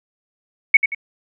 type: tone with echo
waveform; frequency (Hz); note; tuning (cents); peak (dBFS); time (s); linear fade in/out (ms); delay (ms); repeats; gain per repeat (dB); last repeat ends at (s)
sine; 2218; C#7; 0; -4; 0.74-0.77; 5; 89; 2; -9; 0.948
effects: none